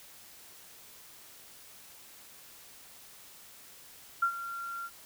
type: tone with ADSR envelope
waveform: sine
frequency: 1378 Hz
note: F6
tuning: 24 cents flat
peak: -22 dBFS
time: 4.22-4.9 s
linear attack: 8 ms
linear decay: 83 ms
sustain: -14 dB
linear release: 50 ms
effects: white hiss -53 dBFS RMS until 5.05 s